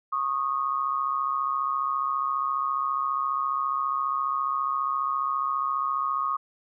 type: tone pair together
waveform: sine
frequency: 1100 / 1234.7 Hz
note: C#6 / D#6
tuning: -14 / -14 cents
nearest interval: major second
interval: 200 cents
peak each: -27 dBFS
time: 0.12-6.37 s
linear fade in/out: 10 ms
effects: none